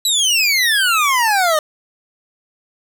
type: exponential sweep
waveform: 25% pulse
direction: down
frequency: 4000 to 599 Hz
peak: -9 dBFS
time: 0.05-1.59 s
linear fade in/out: 2 ms
effects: none